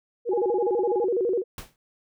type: tone with vibrato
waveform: sine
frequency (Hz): 421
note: G#4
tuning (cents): +24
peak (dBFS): -21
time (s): 0.25-1.44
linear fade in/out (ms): 50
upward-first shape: square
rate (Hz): 12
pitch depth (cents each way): 210
type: tone with tremolo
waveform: sine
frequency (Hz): 830.6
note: G#5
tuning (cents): 0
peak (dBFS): -27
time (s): 0.31-1.07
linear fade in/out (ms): 20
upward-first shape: sine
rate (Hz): 17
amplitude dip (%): 95
type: noise with exponential decay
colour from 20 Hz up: pink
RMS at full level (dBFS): -34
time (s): 1.58-1.76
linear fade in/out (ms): 1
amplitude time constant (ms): 39
effects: none